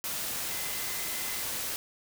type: tone in noise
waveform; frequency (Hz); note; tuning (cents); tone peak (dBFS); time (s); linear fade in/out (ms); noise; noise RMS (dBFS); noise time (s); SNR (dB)
sine; 2042; C7; -43; -44; 0.51-1.43; 0; white; -34; 0.04-1.76; -13
effects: none